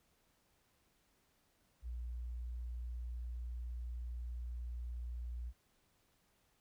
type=tone; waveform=sine; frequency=59.9 Hz; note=A#1; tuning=48 cents sharp; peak=-40 dBFS; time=1.82-5.53 s; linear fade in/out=50 ms; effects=pink hiss -75 dBFS RMS until 6.6 s